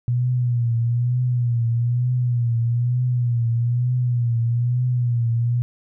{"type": "tone with vibrato", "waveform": "sine", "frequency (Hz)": 120.6, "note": "B2", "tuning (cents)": -41, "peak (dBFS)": -17, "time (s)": [0.08, 5.62], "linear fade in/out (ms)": 0, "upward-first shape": "triangle", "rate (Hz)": 1.1, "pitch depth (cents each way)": 75, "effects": []}